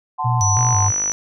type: chord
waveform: sine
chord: F# diminished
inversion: none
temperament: equal with one note detuned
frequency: 740 / 880 / 1036.9 Hz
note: F#5 / A5 / C6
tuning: 0 / 0 / -16 cents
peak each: -26 / -24 / -23 dBFS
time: 0.18-0.89 s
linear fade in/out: 20 ms
type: tone with vibrato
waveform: sine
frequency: 110 Hz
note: A2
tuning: in tune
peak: -16 dBFS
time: 0.24-0.92 s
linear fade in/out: 20 ms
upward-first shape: square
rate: 3 Hz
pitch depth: 150 cents each way
type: tone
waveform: sine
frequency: 5920 Hz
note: F#8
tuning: in tune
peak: -18 dBFS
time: 0.41-1.12 s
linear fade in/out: 0 ms
type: click train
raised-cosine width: 0.5 ms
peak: -16 dBFS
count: 29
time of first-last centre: 0.57-1.118 s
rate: 51.1 Hz
effects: none